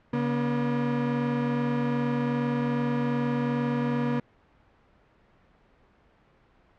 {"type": "tone pair together", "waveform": "35% pulse", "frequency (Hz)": [141.66, 240.8], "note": ["C#3", "B3"], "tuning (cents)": [38, -44], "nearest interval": "major sixth", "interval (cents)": 918, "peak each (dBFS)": [-28, -24], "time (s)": [0.13, 4.2], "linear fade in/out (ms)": 5, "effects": ["pink hiss -61 dBFS RMS until 6.78 s", "low-pass 2000 Hz 12 dB/octave"]}